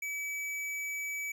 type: tone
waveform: square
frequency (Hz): 2290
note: D7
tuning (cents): -44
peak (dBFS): -35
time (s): 0.02-1.32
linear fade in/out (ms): 5
effects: none